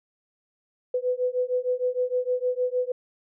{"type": "beating tone pair", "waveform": "sine", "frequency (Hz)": [497.1, 503.6], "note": ["B4", "B4"], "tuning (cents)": [11, 34], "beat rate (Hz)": 6.5, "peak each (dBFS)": -26, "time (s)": [0.94, 2.92], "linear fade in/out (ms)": 5, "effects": []}